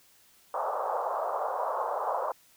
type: band-pass noise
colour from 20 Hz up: pink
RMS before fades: -31 dBFS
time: 0.54-2.32 s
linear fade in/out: 2 ms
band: 510 to 1200 Hz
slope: 48 dB/octave
effects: white hiss -61 dBFS RMS until 2.56 s